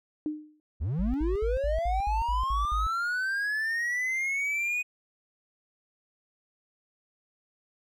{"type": "tone with exponential decay", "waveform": "sine", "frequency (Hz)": 304.2, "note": "D#4", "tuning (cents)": -39, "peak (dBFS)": -25, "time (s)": [0.26, 0.6], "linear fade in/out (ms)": 1, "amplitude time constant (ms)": 72}
{"type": "linear sweep", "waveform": "triangle", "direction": "up", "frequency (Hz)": [60, 2491], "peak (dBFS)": -25, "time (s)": [0.8, 4.83], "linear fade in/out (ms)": 20}
{"type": "tone bursts", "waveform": "sine", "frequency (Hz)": 53.6, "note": "A1", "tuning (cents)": -45, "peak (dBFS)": -27, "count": 9, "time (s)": [0.99, 2.868], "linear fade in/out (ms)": 0, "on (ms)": 150, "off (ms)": 66}
{"effects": []}